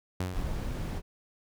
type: tone with exponential decay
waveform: sawtooth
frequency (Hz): 91.4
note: F#2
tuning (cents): -21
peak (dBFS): -24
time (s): 0.2-0.8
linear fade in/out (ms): 5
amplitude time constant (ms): 130
type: noise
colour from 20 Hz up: brown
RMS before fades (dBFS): -33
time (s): 0.32-1.02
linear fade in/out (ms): 50
effects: none